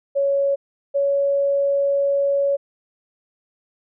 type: tone pair in turn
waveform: sine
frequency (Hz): 557 / 560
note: C#5 / C#5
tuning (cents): +8 / +18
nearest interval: unison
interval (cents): 10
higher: second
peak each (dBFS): -16 / -16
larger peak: neither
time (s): 0.15-0.56 / 0.94-2.57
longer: second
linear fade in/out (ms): 20
effects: none